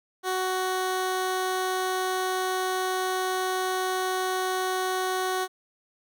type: tone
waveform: 15% pulse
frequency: 372.3 Hz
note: F#4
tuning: 11 cents sharp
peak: -19 dBFS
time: 0.23-5.48 s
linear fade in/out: 50 ms
effects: none